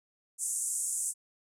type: band-pass noise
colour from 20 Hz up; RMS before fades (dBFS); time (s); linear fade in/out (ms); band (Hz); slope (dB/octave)
white; -33; 0.38-1.14; 50; 7100 to 9800; 48
effects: none